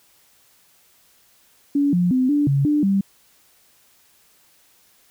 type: tone with pitch steps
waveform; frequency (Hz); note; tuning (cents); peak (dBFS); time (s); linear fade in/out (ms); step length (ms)
sine; 284.6 / 177.1 / 256.5 / 291.4 / 139.1 / 296.7 / 196.2; C#4 / F3 / C4 / D4 / C#3 / D4 / G3; +46 / +24 / -34 / -13 / +6 / +18 / +2; -15; 1.75-3.01; 5; 180
effects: white hiss -57 dBFS RMS until 5.1 s